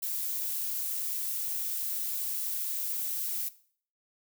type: noise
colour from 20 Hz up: violet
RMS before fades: -33 dBFS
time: 0.02-3.49 s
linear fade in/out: 10 ms
effects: noise-tail reverb RT60 0.5 s tail -17 dB re dry